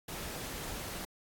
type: noise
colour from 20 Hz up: pink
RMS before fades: -41 dBFS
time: 0.08-1.05 s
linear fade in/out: 5 ms
effects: AAC 64 kbps